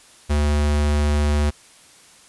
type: tone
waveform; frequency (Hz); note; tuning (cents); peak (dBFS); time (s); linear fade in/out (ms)
square; 73.8; D2; +9; -17; 0.29-1.51; 20
effects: white hiss -49 dBFS RMS until 2.28 s + resampled to 24000 Hz